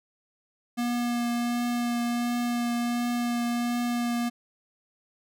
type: tone with vibrato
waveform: square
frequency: 239.4 Hz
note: A#3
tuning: 46 cents sharp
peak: -26 dBFS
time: 0.77-4.3 s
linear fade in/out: 20 ms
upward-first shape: triangle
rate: 1.4 Hz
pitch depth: 13 cents each way
effects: none